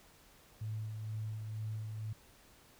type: tone with tremolo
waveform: sine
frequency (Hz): 108.6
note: A2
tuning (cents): -22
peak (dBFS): -36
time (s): 0.61-2.13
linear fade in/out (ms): 5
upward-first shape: sine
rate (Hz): 2.1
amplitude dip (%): 35
effects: pink hiss -62 dBFS RMS until 2.79 s